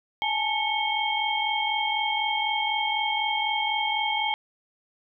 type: tone cluster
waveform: sine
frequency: 838 / 882 / 2204 / 3186 Hz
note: G#5 / A5 / C#7 / G7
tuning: +15 / +4 / -11 / +27 cents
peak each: -29 dBFS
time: 0.22-4.34 s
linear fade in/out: 0 ms
effects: none